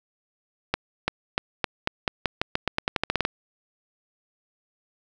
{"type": "accelerating click train", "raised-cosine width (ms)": 0.3, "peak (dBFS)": -6, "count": 18, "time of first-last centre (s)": [0.74, 3.251], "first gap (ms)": 340, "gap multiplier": 0.88, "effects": []}